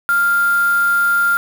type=tone with quantisation; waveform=sine; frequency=1396.9 Hz; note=F6; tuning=in tune; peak=-12 dBFS; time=0.09-1.37 s; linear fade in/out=0 ms; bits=4; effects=none